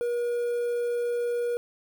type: tone with quantisation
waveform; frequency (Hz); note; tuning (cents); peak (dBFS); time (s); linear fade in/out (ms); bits
triangle; 479.2; A#4; +48; -23; 0.01-1.57; 0; 8
effects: none